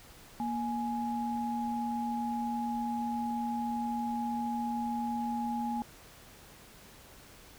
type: tone pair together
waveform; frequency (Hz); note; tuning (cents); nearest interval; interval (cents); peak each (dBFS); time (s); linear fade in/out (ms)
sine; 235.4 / 836; A#3 / G#5; +17 / +11; octave + minor seventh; 2194; -33 / -34; 0.4-5.82; 0
effects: pink hiss -54 dBFS RMS until 7.58 s